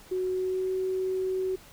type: tone with pitch glide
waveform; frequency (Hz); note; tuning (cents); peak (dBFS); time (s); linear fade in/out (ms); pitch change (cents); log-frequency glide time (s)
sine; 370 to 375.2; F#4 to F#4; 0 to +24; -26; 0.11-1.56; 10; +24; 0.27-0.72
effects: pink hiss -52 dBFS RMS until 1.72 s